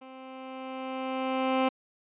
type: tone with level ramp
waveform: 15% pulse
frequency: 261.6 Hz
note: C4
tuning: in tune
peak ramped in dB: -39 to -16 dBFS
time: 0.01-1.69 s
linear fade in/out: 10 ms
effects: resampled to 8000 Hz